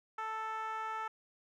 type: tone with band-pass filter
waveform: 10% pulse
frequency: 440.3 Hz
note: A4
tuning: 1 cent sharp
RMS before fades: -39 dBFS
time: 0.18-1.08 s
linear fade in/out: 5 ms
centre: 1100 Hz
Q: 3.9
effects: none